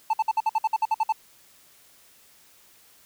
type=tone bursts; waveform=triangle; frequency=880 Hz; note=A5; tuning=in tune; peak=-17 dBFS; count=12; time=0.1-1.124 s; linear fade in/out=5 ms; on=34 ms; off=56 ms; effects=white hiss -56 dBFS RMS until 3.05 s